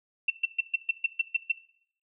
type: tone bursts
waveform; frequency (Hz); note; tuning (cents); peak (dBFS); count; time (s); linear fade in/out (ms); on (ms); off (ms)
sine; 2700; E7; +41; -21; 9; 0.28-1.518; 5; 22; 130
effects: noise-tail reverb RT60 0.6 s tail -17 dB re dry